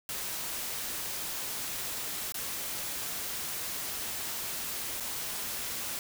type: noise with dropouts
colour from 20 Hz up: white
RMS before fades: -36 dBFS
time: 0.09-5.99 s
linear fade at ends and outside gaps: 1 ms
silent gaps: 2.322-2.343 / 5.001-5.005 s
effects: none